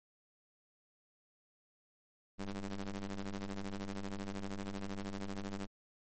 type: ring-modulated tone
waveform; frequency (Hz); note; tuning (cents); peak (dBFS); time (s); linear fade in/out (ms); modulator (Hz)
sawtooth; 97.6; G2; -7; -32; 2.38-5.67; 20; 104
effects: MP3 32 kbps